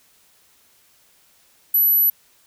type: tone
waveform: sine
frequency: 11840 Hz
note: F#9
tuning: in tune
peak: -13 dBFS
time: 1.74-2.1 s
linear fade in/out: 5 ms
effects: white hiss -57 dBFS RMS until 2.46 s